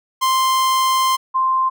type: tone pair in turn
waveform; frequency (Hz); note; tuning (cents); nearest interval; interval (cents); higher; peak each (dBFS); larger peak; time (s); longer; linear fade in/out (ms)
45% pulse / sine; 1046.5 / 1046.5; C6 / C6; 0 / 0; unison; 0; neither; -14; neither; 0.21-1.17 / 1.34-1.7; first; 20
effects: none

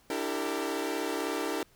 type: chord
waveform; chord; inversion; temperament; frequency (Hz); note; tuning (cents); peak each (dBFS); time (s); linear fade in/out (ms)
sawtooth; E half-diminished seventh; third; equal with one note detuned; 293.7 / 329.6 / 392 / 455.3; D4 / E4 / G4 / Bb4; 0 / 0 / 0 / -41; -32; 0.1-1.63; 2
effects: pink hiss -63 dBFS RMS until 1.75 s

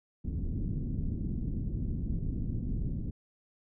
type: low-pass noise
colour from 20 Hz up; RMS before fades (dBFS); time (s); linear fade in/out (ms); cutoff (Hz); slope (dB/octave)
pink; -33; 0.24-3.11; 10; 260; 24
effects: none

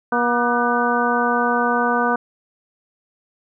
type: harmonic tone with a mistuned harmonic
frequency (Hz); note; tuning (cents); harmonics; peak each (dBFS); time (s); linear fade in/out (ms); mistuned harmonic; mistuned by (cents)
240.1; B3; -49; 1 / 2 / 3 / 4 / 5 / 6; -23 / -23 / -23 / -23 / -23 / -23; 0.12-2.16; 5; 6; +69
effects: none

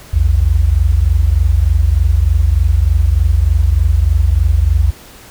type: tone pair together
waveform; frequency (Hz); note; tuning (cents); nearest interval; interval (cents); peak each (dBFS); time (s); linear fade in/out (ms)
sine; 59.18 / 82.5; A#1 / E2; +27 / +2; tritone; 575; -11; 0.13-4.91; 10
effects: pink hiss -38 dBFS RMS until 5.3 s

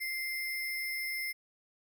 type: tone with sample-and-hold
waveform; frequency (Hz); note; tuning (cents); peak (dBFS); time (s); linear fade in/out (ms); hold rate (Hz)
sine; 2093; C7; 0; -33; 0-1.33; 20; 7350
effects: none

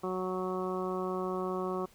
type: harmonic tone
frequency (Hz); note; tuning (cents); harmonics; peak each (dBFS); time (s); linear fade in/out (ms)
185; F#3; 0; 1 / 2 / 3 / 4 / 5 / 6 / 7; -38 / -34 / -41 / -42 / -46 / -39 / -46; 0.03-1.86; 10
effects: pink hiss -61 dBFS RMS until 1.94 s

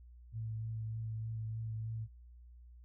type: tone with vibrato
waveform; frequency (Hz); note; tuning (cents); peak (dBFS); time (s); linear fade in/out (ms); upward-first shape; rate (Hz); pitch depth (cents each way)
sine; 111.3; A2; +20; -37; 0.32-2.08; 50; triangle; 3.3; 19
effects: added 60 Hz sine -53 dBFS peak until 2.84 s

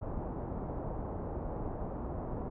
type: low-pass noise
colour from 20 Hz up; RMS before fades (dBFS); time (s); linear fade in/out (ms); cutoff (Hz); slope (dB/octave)
pink; -38; 0.01-2.5; 20; 920; 24
effects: none

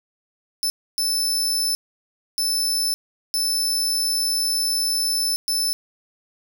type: tone bursts at uneven times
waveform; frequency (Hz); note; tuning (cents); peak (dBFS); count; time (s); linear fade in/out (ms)
sawtooth; 5274; E8; 0; -17; 5; 0.63-0.7 / 0.98-1.75 / 2.38-2.94 / 3.34-5.36 / 5.48-5.73; 0
effects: none

